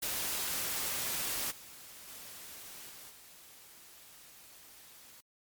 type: noise with level steps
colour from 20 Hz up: white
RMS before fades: -35 / -51 / -48 / -50 / -55 dBFS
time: 0.02-5.21 s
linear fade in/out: 10 ms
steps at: 1.5 / 2.07 / 2.88 / 3.09 s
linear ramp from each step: 20 ms
effects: MP3 96 kbps